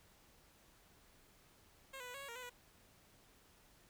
10% pulse tone with pitch steps, 537 / 497.2 / 493.5 / 552 / 556 / 467.4 / 504 / 489.6 Hz, C5 / B4 / B4 / C#5 / C#5 / A#4 / B4 / B4, +45 / +12 / -1 / -7 / +5 / +5 / +35 / -15 cents, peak -39 dBFS, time 1.93-2.498 s, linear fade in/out 10 ms, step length 71 ms, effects pink hiss -67 dBFS RMS until 3.89 s

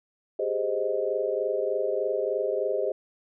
sine chord, Ab major seventh, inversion third, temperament equal, 392 / 415.3 / 523.3 / 622.3 Hz, G4 / Ab4 / C5 / Eb5, 0 / 0 / 0 / 0 cents, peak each -31 / -30 / -29 / -30 dBFS, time 0.39-2.92 s, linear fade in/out 5 ms, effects none

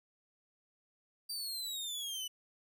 sawtooth exponential sweep, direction down, 4711 to 2960 Hz, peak -35 dBFS, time 1.29-2.28 s, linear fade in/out 10 ms, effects none

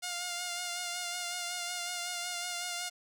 5% pulse tone with vibrato, 707 Hz, F5, 21 cents sharp, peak -23 dBFS, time 0.02-2.9 s, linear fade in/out 20 ms, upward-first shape sine, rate 5.4 Hz, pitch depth 27 cents each way, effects none

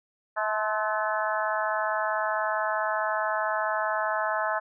harmonic tone with a mistuned harmonic, 215.4 Hz, A3, 37 cents flat, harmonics 3 / 4 / 5 / 6 / 7 / 8, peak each -30 / -31 / -32 / -33 / -33 / -34 dBFS, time 0.36-4.6 s, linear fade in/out 20 ms, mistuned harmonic 5, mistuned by -40 cents, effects none

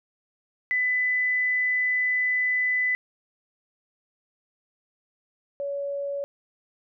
sine tone pair in turn, 2000 / 563.5 Hz, B6 / C#5, +21 / +28 cents, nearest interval octave + minor seventh, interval 2193 cents, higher first, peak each -21 / -27 dBFS, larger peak first, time 0.71-2.95 / 5.6-6.24 s, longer first, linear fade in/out 0 ms, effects none

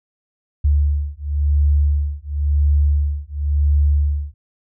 sine beating tone pair, 72.3 / 73.25 Hz, D2 / D2, -27 / -4 cents, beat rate 0.95 Hz, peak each -17 dBFS, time 0.64-4.34 s, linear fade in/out 10 ms, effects none

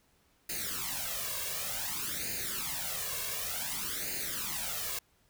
white noise with flanger, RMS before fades -36 dBFS, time 0.49-4.99 s, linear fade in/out 5 ms, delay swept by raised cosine 0.44 to 1.84 ms, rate 0.55 Hz, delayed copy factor +0.8, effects pink hiss -69 dBFS RMS until 5.29 s

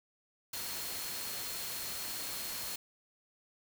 sine tone in noise, 4272 Hz, C8, 35 cents sharp, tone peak -47 dBFS, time 0.53-2.76 s, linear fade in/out 5 ms, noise white, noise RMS -40 dBFS, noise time 0.53-2.76 s, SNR -10 dB, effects none

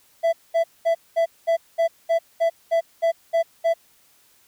triangle tone bursts, 665 Hz, E5, 15 cents sharp, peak -14 dBFS, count 12, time 0.23-3.74 s, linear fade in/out 20 ms, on 100 ms, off 210 ms, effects white hiss -58 dBFS RMS until 4.47 s

